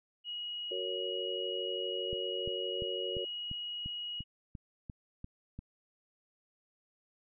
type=tone; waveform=sine; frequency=2900 Hz; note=F#7; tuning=35 cents flat; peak=-37 dBFS; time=0.24-4.24 s; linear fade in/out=50 ms
type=chord; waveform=sine; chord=F# major; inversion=none; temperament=just; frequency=370 / 462.5 / 555 Hz; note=F#4 / A#4 / C#5; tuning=0 / -14 / +2 cents; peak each=-39 / -40 / -41 dBFS; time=0.71-3.25 s; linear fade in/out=5 ms
type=click train; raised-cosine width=5 ms; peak=-30 dBFS; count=11; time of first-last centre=2.13-5.59 s; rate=2.89 Hz
effects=none